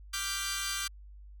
10% pulse chord, G dominant seventh, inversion second, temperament equal, 1174.7 / 1396.9 / 1568 / 1975.5 Hz, D6 / F6 / G6 / B6, 0 / 0 / 0 / 0 cents, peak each -29 / -32 / -27 / -32 dBFS, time 0.13-0.88 s, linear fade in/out 10 ms, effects added 50 Hz sine -47 dBFS peak until 1.4 s

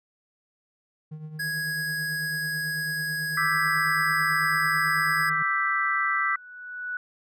triangle tone with tremolo, 154.8 Hz, D#3, 9 cents flat, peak -31 dBFS, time 1.11-5.43 s, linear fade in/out 10 ms, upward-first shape triangle, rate 9.1 Hz, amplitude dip 65%
square tone, 1661.2 Hz, G#6, in tune, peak -28 dBFS, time 1.39-5.3 s, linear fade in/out 10 ms
sine chord, E minor seventh, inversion third, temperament equal, 1174.7 / 1318.5 / 1568 / 1975.5 Hz, D6 / E6 / G6 / B6, 0 / 0 / 0 / 0 cents, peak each -29 / -28 / -29 / -26 dBFS, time 3.37-6.36 s, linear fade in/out 5 ms
sine tone with exponential growth, 1477 Hz, F#6, 3 cents flat, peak -27 dBFS, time 5.68-6.97 s, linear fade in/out 2 ms, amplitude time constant 280 ms
effects none

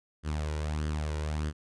sawtooth tone with flanger, 76.1 Hz, D#2, 38 cents flat, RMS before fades -32 dBFS, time 0.23-1.53 s, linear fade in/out 50 ms, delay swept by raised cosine 0.62 to 2.12 ms, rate 1.6 Hz, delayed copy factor +0.55, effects resampled to 22050 Hz

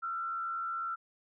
sine tone with frequency modulation, 1352 Hz, E6, 43 cents sharp, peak -33 dBFS, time 0.02-0.96 s, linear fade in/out 20 ms, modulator 77.8 Hz, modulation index 0.53, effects none

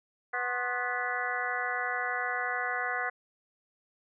harmonic tone with a mistuned harmonic, 246.5 Hz, B3, 3 cents flat, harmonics 2 / 3 / 4 / 5 / 6 / 7 / 8, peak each -41 / -36 / -40 / -39 / -35 / -36 / -36 dBFS, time 0.33-3.1 s, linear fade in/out 10 ms, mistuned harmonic 4, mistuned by +140 cents, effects none

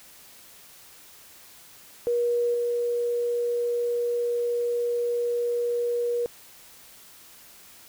sine tone with level steps, 478.3 Hz, A#4, 44 cents sharp, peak -21 / -23 dBFS, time 2.07-6.26 s, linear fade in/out 0 ms, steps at 2.54 s, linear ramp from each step 2 ms, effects white hiss -50 dBFS RMS until 7.88 s

